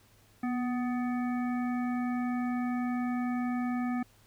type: harmonic tone with a mistuned harmonic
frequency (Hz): 249.4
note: B3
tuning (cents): +17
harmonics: 1 / 3 / 5 / 7 / 9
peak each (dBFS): -29 / -39 / -43 / -46 / -48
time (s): 0.43-4.03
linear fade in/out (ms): 5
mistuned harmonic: 1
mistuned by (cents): -35
effects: added 104 Hz sine -63 dBFS peak until 4.26 s + pink hiss -63 dBFS RMS until 4.26 s